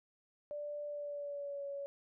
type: tone with pitch glide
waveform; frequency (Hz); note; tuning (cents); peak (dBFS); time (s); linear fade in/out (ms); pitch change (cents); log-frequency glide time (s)
sine; 587.3 to 562.4; D5 to C#5; 0 to +25; -39; 0.51-1.86; 0; -75; 0.86-1.65
effects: none

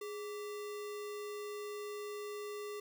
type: tone with sample-and-hold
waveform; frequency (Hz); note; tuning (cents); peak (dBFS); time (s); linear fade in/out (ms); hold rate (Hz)
sine; 415.7; G#4; +2; -40; 0.01-2.8; 5; 1575
effects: none

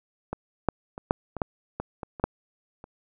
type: clicks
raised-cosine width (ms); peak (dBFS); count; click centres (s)
1; -16 / -7 / -23 / -6 / -20 / -10 / -16 / -20 / -24 / -7 / -28; 11; 0.33 / 0.687 / 0.979 / 1.109 / 1.367 / 1.418 / 1.8 / 2.032 / 2.198 / 2.24 / 2.841
effects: none

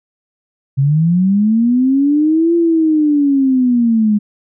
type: linear two-way sweep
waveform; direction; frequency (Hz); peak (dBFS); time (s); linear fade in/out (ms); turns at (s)
sine; up then down; 132 to 342.1 to 205.4; -9; 0.77-4.19; 20; 2.55
effects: none

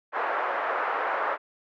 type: band-pass noise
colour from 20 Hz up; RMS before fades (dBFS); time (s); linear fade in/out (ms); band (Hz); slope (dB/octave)
white; -28; 0.12-1.38; 50; 480 to 1500; 24
effects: none

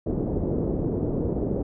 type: low-pass noise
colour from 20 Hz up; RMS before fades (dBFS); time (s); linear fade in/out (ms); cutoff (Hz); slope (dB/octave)
white; -26; 0.06-1.63; 10; 440; 24
effects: none

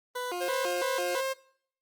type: tone with vibrato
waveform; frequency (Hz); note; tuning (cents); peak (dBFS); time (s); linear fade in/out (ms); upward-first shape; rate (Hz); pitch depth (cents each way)
20% pulse; 419.8; G#4; +19; -27; 0.15-1.21; 10; square; 3; 290
type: tone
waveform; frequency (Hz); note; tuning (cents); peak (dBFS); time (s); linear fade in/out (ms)
sawtooth; 532; C5; +29; -25; 0.4-1.34; 20
effects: noise-tail reverb RT60 0.6 s tail -21 dB re dry + Opus 32 kbps

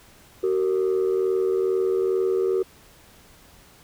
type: tone pair together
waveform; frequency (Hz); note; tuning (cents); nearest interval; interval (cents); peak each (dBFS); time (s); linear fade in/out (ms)
sine; 377.9 / 460.2; F#4 / A#4; +37 / -22; minor third; 341; -19 / -23; 0.43-2.63; 10
effects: tanh soft clip ceiling -16 dBFS + pink hiss -52 dBFS RMS until 3.83 s

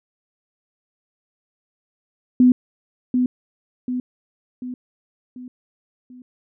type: tone with echo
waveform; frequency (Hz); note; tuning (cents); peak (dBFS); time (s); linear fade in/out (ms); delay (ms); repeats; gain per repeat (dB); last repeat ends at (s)
sine; 250.5; B3; +25; -9; 2.4-2.52; 2; 740; 5; -6; 6.22
effects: none

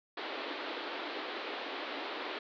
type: band-pass noise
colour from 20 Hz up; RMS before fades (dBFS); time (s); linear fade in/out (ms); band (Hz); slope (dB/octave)
pink; -40; 0.17-2.39; 5; 280 to 4200; 48
effects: none

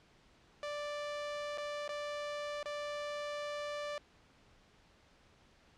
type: tone with dropouts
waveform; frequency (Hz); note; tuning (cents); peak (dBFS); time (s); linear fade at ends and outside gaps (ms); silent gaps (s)
sawtooth; 587.3; D5; 0; -34; 0.63-3.98; 1; 1.576-1.581 / 1.879-1.891 / 2.629-2.657
effects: pink hiss -65 dBFS RMS until 5.77 s + low-pass 5000 Hz 12 dB/octave

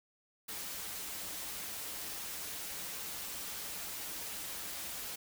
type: noise with comb filter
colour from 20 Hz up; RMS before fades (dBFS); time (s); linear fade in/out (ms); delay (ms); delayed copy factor
white; -42; 0.48-5.16; 10; 8; -0.5
effects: none

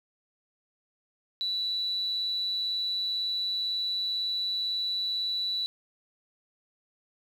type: tone with amplitude modulation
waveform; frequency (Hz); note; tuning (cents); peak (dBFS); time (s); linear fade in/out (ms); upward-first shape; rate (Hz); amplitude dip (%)
sine; 3951; B7; 0; -26; 1.41-5.66; 0; sine; 182; 30
effects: 9-bit

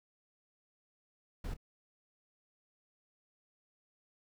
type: noise with echo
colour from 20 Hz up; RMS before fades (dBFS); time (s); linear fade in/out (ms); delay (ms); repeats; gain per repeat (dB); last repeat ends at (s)
brown; -39; 1.44-1.54; 5; 28; 1; -14; 1.568
effects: none

